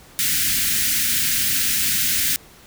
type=band-stop noise; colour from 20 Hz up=white; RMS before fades=-20 dBFS; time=0.19-2.36 s; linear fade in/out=0 ms; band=290 to 1500 Hz; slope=48 dB/octave; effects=pink hiss -47 dBFS RMS until 2.66 s